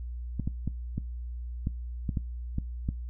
clicks, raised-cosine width 5 ms, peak -17 dBFS, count 9, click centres 0.397 / 0.475 / 0.676 / 0.98 / 1.671 / 2.092 / 2.172 / 2.584 / 2.889 s, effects noise-tail reverb RT60 0.2 s tail -21 dB re dry + added 60 Hz sine -34 dBFS peak until 3.09 s

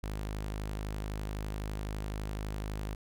sawtooth tone, 51.91 Hz, G#1, in tune, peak -31 dBFS, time 0.03-2.95 s, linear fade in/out 5 ms, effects none

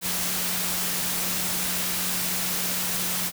sine tone in noise, 180.7 Hz, F#3, 41 cents flat, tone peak -37 dBFS, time 0.01-3.32 s, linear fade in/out 50 ms, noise white, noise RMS -27 dBFS, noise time 0.01-3.32 s, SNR -13 dB, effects none

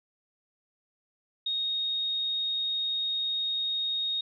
sine tone, 3729 Hz, A#7, in tune, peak -27 dBFS, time 1.46-4.21 s, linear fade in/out 5 ms, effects none

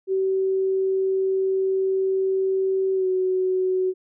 sine tone with pitch glide, 382.1 to 372.3 Hz, G4 to F#4, -44 to +11 cents, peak -19 dBFS, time 0.07-3.94 s, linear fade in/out 50 ms, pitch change -45 cents, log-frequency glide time 2.94-3.07 s, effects none

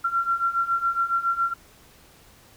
sine beating tone pair, 1364 / 1371.2 Hz, F6 / F6, -41 / -32 cents, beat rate 7.2 Hz, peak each -26 / -23 dBFS, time 0.04-1.54 s, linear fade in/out 10 ms, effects pink hiss -53 dBFS RMS until 2.56 s

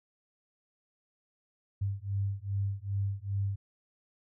sine beating tone pair, 98 / 100.5 Hz, G2 / G2, 0 / +44 cents, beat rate 2.5 Hz, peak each -33 / -33 dBFS, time 1.81-3.56 s, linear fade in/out 10 ms, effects none

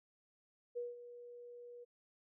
sine tone with ADSR envelope, 482.4 Hz, B4, 41 cents flat, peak -37 dBFS, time 0.75-1.85 s, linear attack 23 ms, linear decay 180 ms, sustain -13 dB, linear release 19 ms, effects none

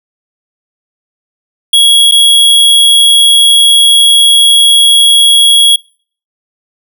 square tone with dropouts, 3322 Hz, G#7, in tune, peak -3 dBFS, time 1.73-5.76 s, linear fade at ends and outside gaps 5 ms, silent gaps 2.113-2.12 s, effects noise-tail reverb RT60 0.5 s tail -26 dB re dry

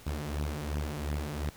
sawtooth beating tone pair, 72.5 / 75.3 Hz, D2 / D2, -22 / +44 cents, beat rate 2.8 Hz, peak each -31 dBFS, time 0.06-1.5 s, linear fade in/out 10 ms, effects pink hiss -53 dBFS RMS until 1.56 s

